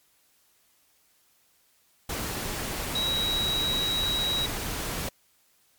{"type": "tone in noise", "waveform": "sine", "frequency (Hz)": 3852, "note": "B7", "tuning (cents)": -44, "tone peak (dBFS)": -25, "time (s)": [2.95, 4.46], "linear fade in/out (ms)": 5, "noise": "pink", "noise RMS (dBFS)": -32, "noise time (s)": [2.09, 5.09], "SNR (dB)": 4, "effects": ["white hiss -65 dBFS RMS until 5.78 s", "MP3 96 kbps"]}